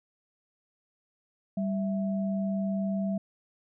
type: tone pair together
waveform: sine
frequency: 196.01 / 659.3 Hz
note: G3 / E5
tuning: 0 / 0 cents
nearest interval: octave + major sixth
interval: 2100 cents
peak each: -27 / -36 dBFS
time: 1.57-3.18 s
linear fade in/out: 5 ms
effects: none